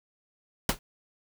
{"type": "noise with exponential decay", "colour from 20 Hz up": "pink", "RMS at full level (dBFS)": -20, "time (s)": [0.69, 0.79], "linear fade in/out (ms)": 2, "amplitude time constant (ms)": 21, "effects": []}